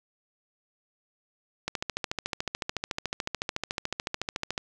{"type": "click train", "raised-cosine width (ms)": 0.2, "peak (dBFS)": -12, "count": 41, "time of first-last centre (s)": [1.68, 4.579], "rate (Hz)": 13.8, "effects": []}